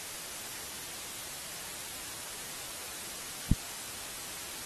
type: click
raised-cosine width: 5 ms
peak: -11 dBFS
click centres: 3.516 s
effects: white hiss -41 dBFS RMS until 4.65 s + AAC 32 kbps